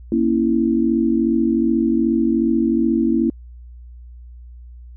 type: chord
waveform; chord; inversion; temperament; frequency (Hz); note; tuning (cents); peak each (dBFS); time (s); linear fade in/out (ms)
sine; A# diminished; none; equal with one note detuned; 233.1 / 275.7 / 329.6; A#3 / C#4 / E4; 0 / -9 / 0; -18 / -21 / -18; 0.12-3.3; 2
effects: added 60 Hz sine -36 dBFS peak until 4.96 s